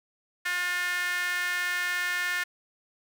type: tone with high-pass filter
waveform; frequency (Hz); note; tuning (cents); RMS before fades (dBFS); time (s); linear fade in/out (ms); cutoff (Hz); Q
sawtooth; 356.6; F4; +36; -29; 0.45-2.44; 10; 1700; 4.6
effects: none